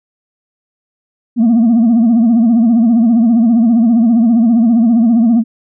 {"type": "tone with vibrato", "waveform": "sine", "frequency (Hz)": 230.8, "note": "A#3", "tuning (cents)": -17, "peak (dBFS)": -4, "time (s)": [1.36, 5.44], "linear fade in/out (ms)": 50, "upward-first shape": "sine", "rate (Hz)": 15, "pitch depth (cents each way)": 100, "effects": ["tanh soft clip ceiling -5 dBFS"]}